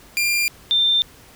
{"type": "tone pair in turn", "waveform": ["sawtooth", "sine"], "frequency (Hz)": [2393, 3585], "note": ["D7", "A7"], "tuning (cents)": [32, 32], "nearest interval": "perfect fifth", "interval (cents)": 700, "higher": "second", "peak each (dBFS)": -14, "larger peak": "neither", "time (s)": [[0.17, 0.48], [0.71, 1.02]], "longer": "neither", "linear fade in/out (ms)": 0, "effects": ["pink hiss -47 dBFS RMS until 1.35 s"]}